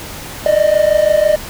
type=tone pair together; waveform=triangle; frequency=596.2 / 622.3 Hz; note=D5 / D#5; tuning=+26 / 0 cents; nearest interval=minor second; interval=74 cents; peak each=-10 dBFS; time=0.46-1.36 s; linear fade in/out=2 ms; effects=pink hiss -29 dBFS RMS until 1.49 s